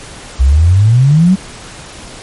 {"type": "exponential sweep", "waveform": "sine", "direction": "up", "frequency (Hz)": [61.6, 196], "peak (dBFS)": -4, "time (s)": [0.39, 1.36], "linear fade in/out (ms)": 20, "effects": ["pink hiss -31 dBFS RMS until 2.22 s", "MP3 48 kbps"]}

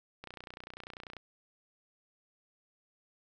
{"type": "click train", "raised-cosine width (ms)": 0.3, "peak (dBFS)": -28, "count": 29, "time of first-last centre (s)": [0.24, 1.167], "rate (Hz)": 30.2, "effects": []}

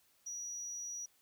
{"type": "tone", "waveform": "sine", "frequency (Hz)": 5810, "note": "F#8", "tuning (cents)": -32, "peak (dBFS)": -38, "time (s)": [0.26, 1.06], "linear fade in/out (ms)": 10, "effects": ["tanh soft clip ceiling -39 dBFS", "white hiss -71 dBFS RMS until 1.21 s"]}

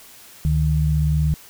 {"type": "tone pair together", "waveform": "sine", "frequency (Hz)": [72, 152.7], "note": ["D2", "D#3"], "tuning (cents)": [-34, -32], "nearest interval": "octave + minor second", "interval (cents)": 1302, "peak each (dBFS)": [-19, -18], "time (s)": [0.45, 1.34], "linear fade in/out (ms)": 0, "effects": ["white hiss -45 dBFS RMS until 1.49 s"]}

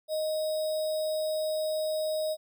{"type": "tone with sample-and-hold", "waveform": "sine", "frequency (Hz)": 623, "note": "D#5", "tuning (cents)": 2, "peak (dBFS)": -27, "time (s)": [0.08, 2.37], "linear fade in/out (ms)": 50, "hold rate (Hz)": 4410, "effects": []}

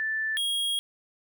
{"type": "tone pair in turn", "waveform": ["sine", "square"], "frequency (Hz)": [1760, 3280], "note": ["A6", "G#7"], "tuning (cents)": [0, -22], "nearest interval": "major seventh", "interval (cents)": 1078, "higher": "second", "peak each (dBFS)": -26, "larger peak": "neither", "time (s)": [[0, 0.37], [0.37, 0.79]], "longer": "second", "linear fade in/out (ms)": 0, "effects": []}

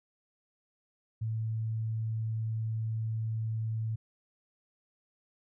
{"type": "tone", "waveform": "sine", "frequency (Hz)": 111.2, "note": "A2", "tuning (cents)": 19, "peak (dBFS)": -30, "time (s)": [1.21, 3.96], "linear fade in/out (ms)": 10, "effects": []}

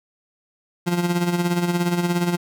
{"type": "tone with tremolo", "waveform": "30% pulse", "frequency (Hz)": 174.61, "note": "F3", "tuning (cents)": 0, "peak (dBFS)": -14, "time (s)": [0.86, 2.37], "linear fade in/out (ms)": 20, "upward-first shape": "sine", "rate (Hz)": 17, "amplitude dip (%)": 60, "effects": []}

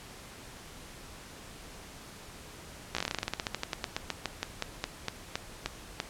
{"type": "slowing click train", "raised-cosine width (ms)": 0.2, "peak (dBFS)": -13, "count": 29, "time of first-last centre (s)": [2.95, 6.001], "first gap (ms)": 16, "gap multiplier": 1.12, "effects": ["pink hiss -48 dBFS RMS until 6.09 s", "low-pass 11000 Hz 12 dB/octave"]}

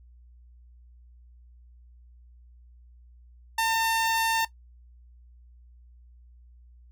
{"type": "tone", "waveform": "sawtooth", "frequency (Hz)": 903, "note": "A5", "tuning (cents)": 45, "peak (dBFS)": -19, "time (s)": [3.58, 4.45], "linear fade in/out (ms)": 5, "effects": ["noise-tail reverb RT60 0.1 s tail -17 dB re dry", "added 60 Hz sine -50 dBFS peak until 6.91 s"]}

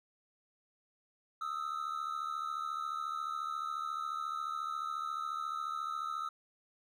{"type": "tone pair together", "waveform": "triangle", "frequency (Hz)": [1248, 1322.2], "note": ["D#6", "E6"], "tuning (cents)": [5, 5], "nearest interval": "minor second", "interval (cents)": 100, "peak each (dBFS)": [-37, -36], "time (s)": [1.41, 6.29], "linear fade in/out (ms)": 5, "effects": []}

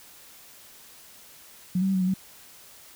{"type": "tone with pitch steps", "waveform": "sine", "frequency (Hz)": [182.1, 191.4, 192.9, 187, 183.2, 189.6], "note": ["F#3", "G3", "G3", "F#3", "F#3", "F#3"], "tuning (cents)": [-27, -41, -28, 19, -17, 43], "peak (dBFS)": -21, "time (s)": [1.75, 2.14], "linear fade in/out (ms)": 5, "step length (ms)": 65, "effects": ["white hiss -50 dBFS RMS until 2.95 s"]}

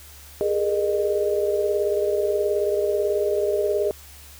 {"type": "tone cluster", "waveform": "sine", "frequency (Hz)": [409.7, 428.2, 467.2, 610], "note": ["G#4", "A4", "A#4", "D#5"], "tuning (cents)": [-24, -47, 4, -34], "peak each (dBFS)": [-22, -31, -29, -24], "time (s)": [0.41, 3.91], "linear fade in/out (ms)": 0, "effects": ["added 72 Hz sine -46 dBFS peak until 4.39 s", "white hiss -46 dBFS RMS until 4.39 s"]}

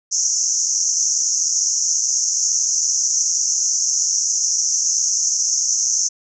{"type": "band-pass noise", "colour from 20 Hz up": "pink", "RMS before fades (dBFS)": -19, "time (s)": [0.11, 6.09], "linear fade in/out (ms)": 20, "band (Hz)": [5700, 6700], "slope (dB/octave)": 96, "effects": []}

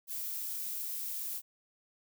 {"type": "noise", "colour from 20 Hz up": "violet", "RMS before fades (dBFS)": -38, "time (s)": [0.07, 1.42], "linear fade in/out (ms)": 50, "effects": []}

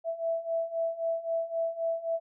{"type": "beating tone pair", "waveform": "sine", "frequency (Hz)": [659.3, 663.1], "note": ["E5", "E5"], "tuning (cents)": [0, 10], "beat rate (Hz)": 3.8, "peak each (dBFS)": [-33, -30], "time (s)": [0.04, 2.2], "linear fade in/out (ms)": 50, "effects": []}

